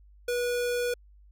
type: tone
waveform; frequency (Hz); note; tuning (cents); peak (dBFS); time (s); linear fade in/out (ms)
square; 486; B4; -28; -27; 0.28-0.94; 5
effects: added 50 Hz sine -52 dBFS peak until 1.31 s